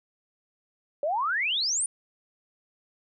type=exponential sweep; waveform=sine; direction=up; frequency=554 to 9690 Hz; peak=-24 dBFS; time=1.03-1.86 s; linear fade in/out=2 ms; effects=none